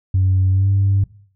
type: tone with pitch glide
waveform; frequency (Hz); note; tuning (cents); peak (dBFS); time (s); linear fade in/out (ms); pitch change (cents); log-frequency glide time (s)
sine; 94.1 to 98.32; F#2 to G2; +30 to +6; -11; 0.14-1.04; 5; +76; 0.5-0.68
effects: noise-tail reverb RT60 0.5 s tail -19 dB re dry + tanh soft clip ceiling -9 dBFS